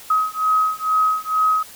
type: beating tone pair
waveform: sine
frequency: 1267 / 1269.2 Hz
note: D#6 / D#6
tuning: +31 / +34 cents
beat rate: 2.2 Hz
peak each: -19 dBFS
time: 0.1-1.63 s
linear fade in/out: 5 ms
effects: white hiss -41 dBFS RMS until 1.75 s